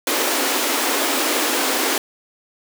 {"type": "high-pass noise", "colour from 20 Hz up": "pink", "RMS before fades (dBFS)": -20, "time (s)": [0.07, 1.98], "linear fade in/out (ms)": 2, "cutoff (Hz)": 250, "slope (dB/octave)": 96, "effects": []}